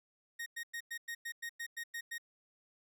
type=tone bursts; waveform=40% pulse; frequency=1864.7 Hz; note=A#6; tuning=in tune; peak=-38 dBFS; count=11; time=0.39-2.182 s; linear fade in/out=10 ms; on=72 ms; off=100 ms; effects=none